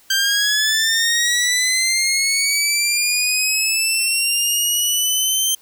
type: linear sweep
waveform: 15% pulse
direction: up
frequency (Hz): 1568 to 3136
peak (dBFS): -9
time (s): 0.1-5.55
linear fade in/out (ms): 5
effects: white hiss -52 dBFS RMS until 5.61 s